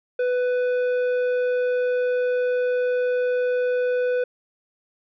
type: tone with tanh clipping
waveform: sine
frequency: 497.1 Hz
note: B4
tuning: 11 cents sharp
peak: -21 dBFS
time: 0.19-4.24 s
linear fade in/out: 5 ms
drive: 9 dB
effects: none